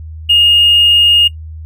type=tone with hard clipping; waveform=sine; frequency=2847 Hz; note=F7; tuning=33 cents sharp; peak=-6 dBFS; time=0.29-1.28 s; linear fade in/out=10 ms; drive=1 dB; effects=noise-tail reverb RT60 0.1 s tail -17 dB re dry + added 79 Hz sine -25 dBFS peak until 1.65 s